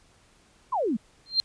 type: exponential sweep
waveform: sine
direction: down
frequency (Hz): 1108.7 to 196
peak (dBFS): -23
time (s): 0.72-0.97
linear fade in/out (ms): 10
type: tone with exponential growth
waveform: sine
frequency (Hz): 4174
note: C8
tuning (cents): -5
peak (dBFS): -15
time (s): 1.26-1.4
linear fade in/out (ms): 0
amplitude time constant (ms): 30
effects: pink hiss -60 dBFS RMS until 1.44 s + resampled to 22050 Hz